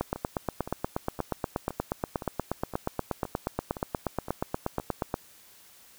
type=two click trains; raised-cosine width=1 ms; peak=-22 / -13 dBFS; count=10 / 44; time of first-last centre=0.16-4.799 / 0.01-5.141 s; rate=1.94 / 8.38 Hz; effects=white hiss -55 dBFS RMS until 5.98 s